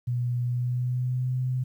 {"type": "tone with pitch glide", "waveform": "sine", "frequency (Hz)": [122.1, 127.65], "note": ["B2", "C3"], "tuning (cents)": [-19, -42], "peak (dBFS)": -24, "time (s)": [0.07, 1.64], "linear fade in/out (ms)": 10, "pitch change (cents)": 77, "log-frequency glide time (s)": [0.44, 1.35], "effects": ["10-bit"]}